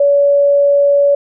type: tone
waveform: sine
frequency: 568 Hz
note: C#5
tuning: 42 cents sharp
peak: -7 dBFS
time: 0-1.15 s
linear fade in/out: 5 ms
effects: none